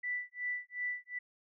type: tone with tremolo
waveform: sine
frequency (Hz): 1975.5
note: B6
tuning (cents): 0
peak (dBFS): -32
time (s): 0.03-1.19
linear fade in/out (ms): 10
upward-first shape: sine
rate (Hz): 2.7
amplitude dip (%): 100
effects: none